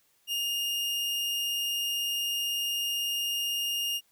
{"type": "tone", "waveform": "40% pulse", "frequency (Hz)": 2834, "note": "F7", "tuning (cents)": 25, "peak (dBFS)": -27, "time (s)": [0.27, 4.01], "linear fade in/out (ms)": 50, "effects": ["white hiss -68 dBFS RMS until 4.11 s"]}